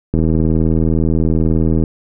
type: click train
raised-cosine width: 3 ms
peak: -3 dBFS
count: 137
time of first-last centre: 0.14-1.838 s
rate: 80.1 Hz
effects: none